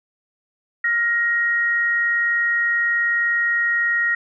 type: tone pair together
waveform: sine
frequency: 1404.3 / 1881 Hz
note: F6 / A#6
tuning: +9 / +15 cents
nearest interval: perfect fourth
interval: 506 cents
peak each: -26 / -17 dBFS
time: 0.84-4.15 s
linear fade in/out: 5 ms
effects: none